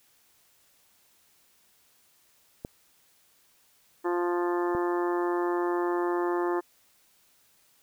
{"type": "clicks", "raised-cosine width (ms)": 2, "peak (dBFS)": -21, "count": 2, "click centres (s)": [2.649, 4.75]}
{"type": "harmonic tone", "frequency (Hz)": 175.2, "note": "F3", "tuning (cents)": 6, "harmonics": [2, 3, 4, 5, 6, 7, 8, 9, 10], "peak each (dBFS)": [-26, -39, -37, -35, -36, -40, -46, -49, -42], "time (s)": [4.04, 6.61], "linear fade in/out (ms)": 20}
{"effects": ["white hiss -64 dBFS RMS until 7.82 s"]}